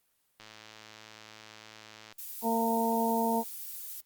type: click train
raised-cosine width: 0.2 ms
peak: -31 dBFS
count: 189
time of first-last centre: 0.4-2.125 s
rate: 109 Hz
type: noise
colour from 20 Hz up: violet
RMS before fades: -41 dBFS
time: 2.18-4.01 s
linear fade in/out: 10 ms
type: harmonic tone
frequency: 228.1 Hz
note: A#3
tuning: 37 cents flat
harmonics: 1 / 2 / 3 / 4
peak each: -30 / -33 / -33 / -30 dBFS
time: 2.42-3.44 s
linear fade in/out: 50 ms
effects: white hiss -73 dBFS RMS until 4.05 s + Opus 32 kbps